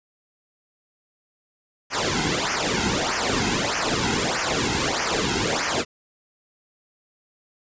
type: noise with flanger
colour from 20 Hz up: pink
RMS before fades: -23 dBFS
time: 1.9-5.85 s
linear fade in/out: 50 ms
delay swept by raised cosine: 0.25 to 1.75 ms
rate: 1.6 Hz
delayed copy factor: -0.9
effects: resampled to 16000 Hz